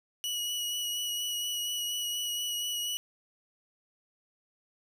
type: tone with vibrato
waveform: sawtooth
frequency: 2925 Hz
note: F#7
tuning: 21 cents flat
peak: -28 dBFS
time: 0.24-2.97 s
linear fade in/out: 0 ms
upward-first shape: sine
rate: 4.2 Hz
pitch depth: 16 cents each way
effects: none